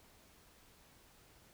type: silence
effects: pink hiss -64 dBFS RMS until 1.53 s